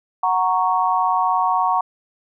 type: chord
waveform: sine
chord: F# major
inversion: none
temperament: equal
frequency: 740 / 932.3 / 1108.7 Hz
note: F#5 / A#5 / C#6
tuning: 0 / 0 / 0 cents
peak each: -20 dBFS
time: 0.23-1.81 s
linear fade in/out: 5 ms
effects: none